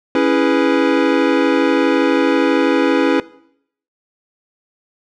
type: chord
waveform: square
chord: C# minor seventh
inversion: none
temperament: equal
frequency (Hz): 277.2 / 329.6 / 415.3 / 493.9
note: C#4 / E4 / G#4 / B4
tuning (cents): 0 / 0 / 0 / 0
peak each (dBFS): -17 / -18 / -21 / -18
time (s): 0.15-3.2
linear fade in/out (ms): 2
effects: noise-tail reverb RT60 0.7 s tail -20 dB re dry + low-pass 3000 Hz 12 dB/octave